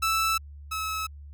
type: tone pair in turn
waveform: sawtooth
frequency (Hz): 1318.5 / 1293.6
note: E6 / E6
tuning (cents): 0 / -33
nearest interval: unison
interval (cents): 33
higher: first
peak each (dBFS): -19 / -25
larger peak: first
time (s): 0.02-0.38 / 0.71-1.07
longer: neither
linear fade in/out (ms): 10
effects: added 72 Hz sine -41 dBFS peak until 1.33 s